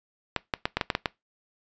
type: clicks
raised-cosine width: 0.3 ms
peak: -8 dBFS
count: 8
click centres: 0.363 / 0.538 / 0.655 / 0.77 / 0.812 / 0.902 / 0.951 / 1.058 s
effects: noise-tail reverb RT60 0.2 s tail -22 dB re dry + resampled to 16000 Hz